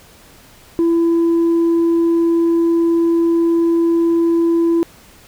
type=tone; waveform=sine; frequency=335.2 Hz; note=E4; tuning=29 cents sharp; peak=-9 dBFS; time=0.79-4.83 s; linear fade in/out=0 ms; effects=tanh soft clip ceiling -10 dBFS + pink hiss -45 dBFS RMS until 5.27 s